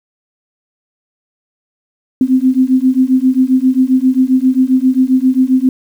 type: beating tone pair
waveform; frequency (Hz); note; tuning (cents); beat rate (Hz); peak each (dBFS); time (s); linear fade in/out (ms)
sine; 255.2 / 262.7; C4 / C4; -43 / +7; 7.5; -11; 2.21-5.69; 2
effects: 7-bit

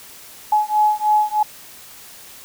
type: beating tone pair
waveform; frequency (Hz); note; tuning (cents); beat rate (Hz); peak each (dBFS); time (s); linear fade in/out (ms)
sine; 846 / 849.2; G#5 / G#5; +32 / +38; 3.2; -17; 0.52-1.43; 5
effects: white hiss -41 dBFS RMS until 2.44 s

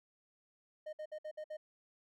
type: tone bursts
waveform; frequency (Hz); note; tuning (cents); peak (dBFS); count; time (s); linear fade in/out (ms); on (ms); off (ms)
triangle; 615; D#5; -20; -39; 6; 0.86-1.57; 10; 70; 58
effects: none

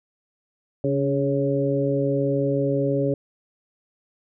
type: harmonic tone with a mistuned harmonic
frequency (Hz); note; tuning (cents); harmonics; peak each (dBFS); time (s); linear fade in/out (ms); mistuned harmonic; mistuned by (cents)
138.59; C#3; 0; 1 / 2 / 3 / 4; -25 / -25 / -25 / -25; 0.84-3.14; 2; 2; +36
effects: none

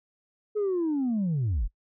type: linear sweep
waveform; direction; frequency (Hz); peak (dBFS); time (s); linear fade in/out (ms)
sine; down; 430.9 to 34.66; -22; 0.55-1.68; 20
effects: noise-tail reverb RT60 0.1 s tail -24 dB re dry + tanh soft clip ceiling -22 dBFS

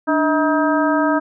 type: harmonic tone with a mistuned harmonic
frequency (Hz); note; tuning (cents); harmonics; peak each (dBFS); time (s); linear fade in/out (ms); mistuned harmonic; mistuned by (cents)
317.5; D#4; +35; 1 / 2 / 3 / 4 / 5; -17 / -20 / -22 / -23 / -24; 0.07-1.2; 20; 1; -120
effects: none

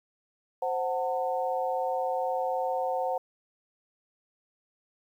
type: chord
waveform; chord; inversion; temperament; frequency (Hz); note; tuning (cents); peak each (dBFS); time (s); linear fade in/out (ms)
sine; F# diminished; second; equal with one note detuned; 523.3 / 740 / 900.6; C5 / F#5 / A5; 0 / 0 / +40; -30 / -30 / -34; 0.62-3.18; 5
effects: 10-bit

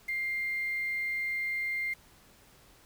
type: tone with quantisation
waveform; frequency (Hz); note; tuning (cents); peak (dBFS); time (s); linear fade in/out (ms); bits
sine; 2100; C7; +6; -30; 0.08-1.94; 10; 8
effects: pink hiss -59 dBFS RMS until 2.85 s

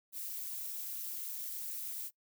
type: noise with amplitude modulation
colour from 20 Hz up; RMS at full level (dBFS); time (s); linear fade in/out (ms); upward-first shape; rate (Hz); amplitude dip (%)
violet; -38; 0.12-2.11; 50; sine; 223; 70
effects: noise-tail reverb RT60 0.1 s tail -21 dB re dry

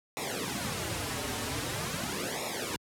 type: noise with flanger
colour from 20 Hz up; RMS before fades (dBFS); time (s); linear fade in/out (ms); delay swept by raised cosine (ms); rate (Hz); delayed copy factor
pink; -34; 0.17-2.76; 0; 0.64 to 6.04; 0.44; -1
effects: high-pass 80 Hz 12 dB/octave + low-pass 12000 Hz 12 dB/octave

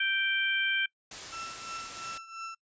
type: harmonic tone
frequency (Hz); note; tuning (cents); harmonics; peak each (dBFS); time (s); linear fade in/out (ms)
783; G5; -2; 2 / 3 / 4; -29 / -31 / -32; 0-0.86; 5
type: noise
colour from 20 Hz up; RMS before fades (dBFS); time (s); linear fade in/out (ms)
white; -41; 1.11-2.18; 5
type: tone with tremolo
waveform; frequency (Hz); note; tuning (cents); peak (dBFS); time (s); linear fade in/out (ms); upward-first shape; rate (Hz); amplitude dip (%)
35% pulse; 1338; E6; +25; -34; 1.32-2.55; 10; triangle; 2.9; 80
effects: noise-tail reverb RT60 0.1 s tail -24 dB re dry + resampled to 16000 Hz

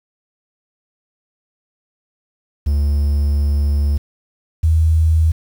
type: tone pair in turn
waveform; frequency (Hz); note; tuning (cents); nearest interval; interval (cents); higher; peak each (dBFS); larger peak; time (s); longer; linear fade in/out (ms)
triangle / sine; 72.2 / 80.19; D2 / E2; -29 / -47; major second; 182; second; -11 / -10; second; 2.66-3.98 / 4.63-5.32; first; 10
effects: 7-bit

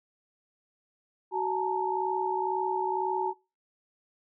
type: tone cluster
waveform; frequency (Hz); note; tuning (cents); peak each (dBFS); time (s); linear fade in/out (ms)
sine; 374.8 / 857 / 919; F#4 / A5 / A#5; +22 / -46 / -25; -31; 1.31-3.34; 50
effects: noise-tail reverb RT60 0.3 s tail -25 dB re dry

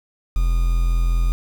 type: tone with quantisation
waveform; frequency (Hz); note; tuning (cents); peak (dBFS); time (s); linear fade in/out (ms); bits
triangle; 42.44; F1; -49; -13; 0.36-1.32; 0; 6
effects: none

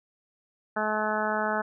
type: harmonic tone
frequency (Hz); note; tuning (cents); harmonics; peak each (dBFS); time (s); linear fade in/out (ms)
214.3; A3; -45; 1 / 2 / 3 / 4 / 5 / 6 / 7 / 8; -34 / -35 / -31 / -31 / -36 / -34 / -32 / -37; 0.76-1.62; 10
effects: none

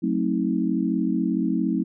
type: chord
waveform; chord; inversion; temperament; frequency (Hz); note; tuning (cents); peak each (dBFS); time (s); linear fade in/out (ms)
sine; F# diminished seventh; none; just; 185 / 222 / 266.4 / 319.7; F#3 / A3 / C4 / Eb4; 0 / +16 / +31 / +47; -26; 0.02-1.84; 20
effects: none

